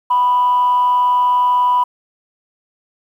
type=tone with amplitude modulation; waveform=sine; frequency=987.8 Hz; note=B5; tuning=in tune; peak=-8 dBFS; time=0.1-1.84 s; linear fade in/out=10 ms; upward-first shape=sine; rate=247 Hz; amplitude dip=35%; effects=tanh soft clip ceiling -7 dBFS + 8-bit